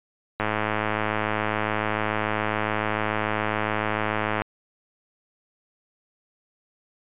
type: click train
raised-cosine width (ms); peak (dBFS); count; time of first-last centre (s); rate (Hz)
0.5; -9; 431; 0.4-4.419; 107
effects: resampled to 8000 Hz